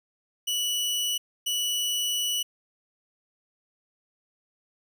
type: tone pair in turn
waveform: sawtooth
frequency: 2950 / 2950 Hz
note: F#7 / F#7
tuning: -6 / -6 cents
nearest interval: unison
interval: 0 cents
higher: neither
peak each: -22 dBFS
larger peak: neither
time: 0.47-1.18 / 1.46-2.43 s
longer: second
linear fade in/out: 10 ms
effects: none